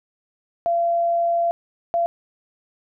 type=tone bursts at uneven times; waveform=sine; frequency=683 Hz; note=F5; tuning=39 cents flat; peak=-17 dBFS; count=2; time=0.66-1.51 / 1.94-2.06 s; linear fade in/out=0 ms; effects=none